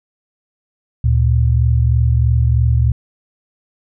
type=tone pair together; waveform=sine; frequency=73.42 / 116.55 Hz; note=D2 / A#2; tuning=0 / 0 cents; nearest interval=minor sixth; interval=800 cents; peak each=-13 dBFS; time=1.04-2.92 s; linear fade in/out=5 ms; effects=none